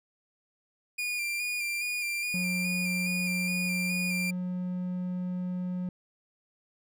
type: tone with vibrato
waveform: 40% pulse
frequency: 2410 Hz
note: D7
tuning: 44 cents sharp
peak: -29 dBFS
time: 0.98-4.31 s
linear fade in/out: 10 ms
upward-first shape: square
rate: 2.4 Hz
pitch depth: 26 cents each way
type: tone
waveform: triangle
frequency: 180.9 Hz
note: F#3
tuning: 39 cents flat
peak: -28 dBFS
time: 2.34-5.89 s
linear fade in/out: 2 ms
effects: none